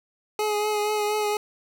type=tone with vibrato; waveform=25% pulse; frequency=421 Hz; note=G#4; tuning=24 cents sharp; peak=-19 dBFS; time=0.39-1.37 s; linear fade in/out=2 ms; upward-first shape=triangle; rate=4.2 Hz; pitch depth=27 cents each way; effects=none